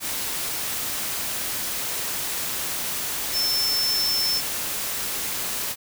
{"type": "tone in noise", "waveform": "sine", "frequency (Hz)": 5320, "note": "E8", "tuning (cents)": 15, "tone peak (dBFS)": -21, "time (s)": [3.32, 4.42], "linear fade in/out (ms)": 50, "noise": "white", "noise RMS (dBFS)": -28, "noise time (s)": [0, 5.76], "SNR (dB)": 4, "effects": []}